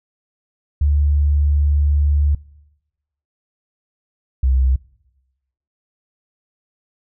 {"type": "tone pair in turn", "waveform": "sine", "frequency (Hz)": [72.8, 64.86], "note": ["D2", "C2"], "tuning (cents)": [-15, -15], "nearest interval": "major second", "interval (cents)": 200, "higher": "first", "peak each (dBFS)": -12, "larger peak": "neither", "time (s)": [[0.81, 2.35], [4.43, 4.76]], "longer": "first", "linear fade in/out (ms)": 5, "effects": ["noise-tail reverb RT60 1.0 s tail -23 dB re dry"]}